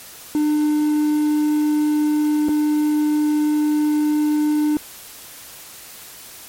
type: tone with dropouts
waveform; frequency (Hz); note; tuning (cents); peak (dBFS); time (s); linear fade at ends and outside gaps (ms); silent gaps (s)
triangle; 300.5; D4; +40; -13; 0.35-4.77; 1; 2.485-2.491
effects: white hiss -39 dBFS RMS until 6.48 s + MP3 64 kbps